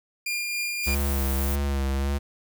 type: tone with tremolo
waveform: sawtooth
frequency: 2407 Hz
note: D7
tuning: 42 cents sharp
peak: -22 dBFS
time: 0.26-0.95 s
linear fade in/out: 5 ms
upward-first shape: triangle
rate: 3.6 Hz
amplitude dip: 30%
type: noise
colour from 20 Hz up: violet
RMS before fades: -33 dBFS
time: 0.83-1.56 s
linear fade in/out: 10 ms
type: tone with vibrato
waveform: square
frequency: 69.1 Hz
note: C#2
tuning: 5 cents flat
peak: -24 dBFS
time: 0.86-2.19 s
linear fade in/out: 20 ms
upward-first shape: sine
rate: 1.7 Hz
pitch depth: 40 cents each way
effects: none